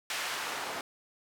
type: noise with band-pass filter sweep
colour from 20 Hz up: white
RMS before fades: -36 dBFS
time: 0.1-0.81 s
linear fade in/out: 2 ms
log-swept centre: 1800 to 720 Hz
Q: 0.74
effects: none